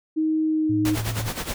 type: tone with pitch glide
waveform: sine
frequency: 314.1 to 310.3 Hz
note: D#4 to D#4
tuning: +16 to -5 cents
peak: -19 dBFS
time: 0.16-0.96 s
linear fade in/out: 20 ms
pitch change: -21 cents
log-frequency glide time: 0.44-0.76 s
type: tone with vibrato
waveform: sine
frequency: 110 Hz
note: A2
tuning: in tune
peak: -26 dBFS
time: 0.69-1.3 s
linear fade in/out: 10 ms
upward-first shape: sine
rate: 7.8 Hz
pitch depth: 31 cents each way
type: noise with tremolo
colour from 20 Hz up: pink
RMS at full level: -27 dBFS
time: 0.85-1.54 s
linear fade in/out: 2 ms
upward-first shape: sine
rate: 9.6 Hz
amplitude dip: 75%
effects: none